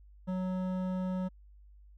sine tone with hard clipping, 185 Hz, F#3, in tune, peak -33 dBFS, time 0.27-1.29 s, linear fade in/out 20 ms, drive 12 dB, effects added 50 Hz sine -53 dBFS peak until 1.97 s

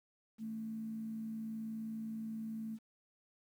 sine tone with frequency modulation, 221.3 Hz, A3, 10 cents sharp, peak -39 dBFS, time 0.38-2.79 s, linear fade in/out 50 ms, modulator 59.1 Hz, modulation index 0.22, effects 11-bit

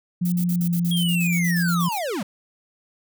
sine tone with pitch glide, 176.4 to 172.67 Hz, F3 to F3, +18 to -19 cents, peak -19 dBFS, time 0.21-1.89 s, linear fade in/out 10 ms, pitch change -37 cents, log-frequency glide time 0.52-0.67 s
violet noise bursts, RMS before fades -33 dBFS, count 15, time 0.25-1.988 s, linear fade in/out 5 ms, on 72 ms, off 47 ms
square linear sweep, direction down, 3322 to 164.81 Hz, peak -25 dBFS, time 0.91-2.23 s, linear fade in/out 5 ms
effects none

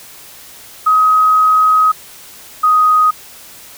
sine tone pair in turn, 1264 / 1249.5 Hz, D#6 / D#6, +27 / +7 cents, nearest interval unison, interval 20 cents, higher first, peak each -7 dBFS, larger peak neither, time 0.86-1.92 / 2.63-3.11 s, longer first, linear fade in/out 10 ms, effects white hiss -37 dBFS RMS until 3.77 s

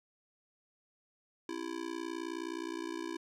square tone with amplitude modulation, 332.8 Hz, E4, 17 cents sharp, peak -34 dBFS, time 1.49-3.17 s, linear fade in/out 2 ms, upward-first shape sine, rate 59.4 Hz, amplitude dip 95%, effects low-pass 7000 Hz 12 dB/octave + 12-bit

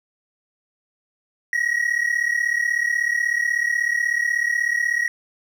triangle tone pair together, 1884 / 1920.3 Hz, A#6 / B6, +18 / -49 cents, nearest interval unison, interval 33 cents, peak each -20 dBFS, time 1.53-5.08 s, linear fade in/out 2 ms, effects none

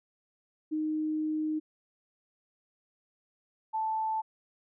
sine tone pair in turn, 309.6 / 878.7 Hz, D#4 / A5, -9 / -3 cents, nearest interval octave + tritone, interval 1806 cents, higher second, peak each -28 dBFS, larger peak neither, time 0.71-1.6 / 3.73-4.22 s, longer first, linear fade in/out 20 ms, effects none

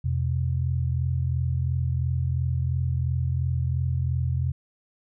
sine tone pair together, 84.9 / 127.8 Hz, F2 / C3, -48 / -40 cents, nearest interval perfect fifth, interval 708 cents, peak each -25 dBFS, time 0.04-4.52 s, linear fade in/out 10 ms, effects none

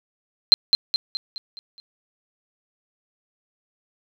sine tone with echo, 4129 Hz, C8, 24 cents flat, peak -6 dBFS, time 0.52-0.54 s, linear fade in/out 0 ms, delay 210 ms, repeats 6, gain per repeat -6 dB, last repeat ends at 1.8 s, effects none

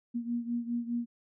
sine beating tone pair, 236.1 / 241 Hz, A#3 / B3, +22 / -42 cents, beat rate 4.9 Hz, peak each -32 / -36 dBFS, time 0.14-1.06 s, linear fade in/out 20 ms, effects none

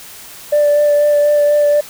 sine tone with vibrato, 587.3 Hz, D5, in tune, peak -7 dBFS, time 0.52-1.81 s, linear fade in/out 10 ms, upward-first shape sine, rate 4.1 Hz, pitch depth 13 cents each way, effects tanh soft clip ceiling -6 dBFS + white hiss -35 dBFS RMS until 1.89 s

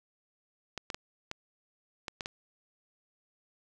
clicks, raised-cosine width 0.2 ms, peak -19 dBFS, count 7, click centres 0.777 / 0.902 / 0.945 / 1.314 / 2.082 / 2.208 / 2.259 s, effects none

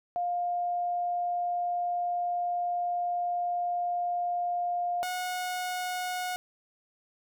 sine / sawtooth tone pair in turn, 705 / 728.2 Hz, F5 / F#5, +16 / -28 cents, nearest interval minor second, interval 56 cents, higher second, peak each -27 dBFS, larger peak neither, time 0.16-5.03 / 5.03-6.36 s, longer first, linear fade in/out 0 ms, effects none

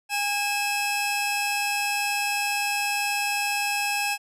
sawtooth tone pair together, 818 / 2597 Hz, G#5 / E7, -26 / -26 cents, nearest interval octave + minor sixth, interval 2000 cents, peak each -23 / -23 dBFS, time 0.09-4.18 s, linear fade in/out 50 ms, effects resampled to 32000 Hz

